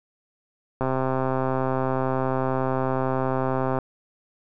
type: click train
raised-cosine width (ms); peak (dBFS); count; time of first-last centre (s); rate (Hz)
1; -11; 391; 0.81-3.787; 131
effects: none